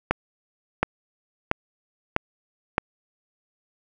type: accelerating click train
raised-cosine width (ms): 0.5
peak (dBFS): -4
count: 5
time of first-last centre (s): 0.11-2.781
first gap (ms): 720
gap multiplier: 0.95
effects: none